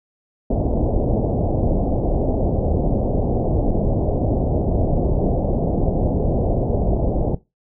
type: low-pass noise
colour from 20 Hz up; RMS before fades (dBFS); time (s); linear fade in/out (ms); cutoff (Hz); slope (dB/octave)
pink; -19; 0.5-7.35; 5; 720; 48
effects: noise-tail reverb RT60 0.2 s tail -17 dB re dry